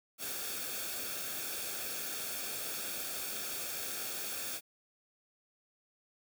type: noise with comb filter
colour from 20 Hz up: white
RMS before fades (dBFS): -39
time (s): 0.18-4.61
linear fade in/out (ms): 50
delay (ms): 1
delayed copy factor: -0.6
effects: none